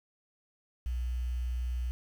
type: tone with quantisation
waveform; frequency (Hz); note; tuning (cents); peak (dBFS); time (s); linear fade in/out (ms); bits
sine; 61.2; B1; -15; -30; 0.86-1.91; 0; 9
effects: none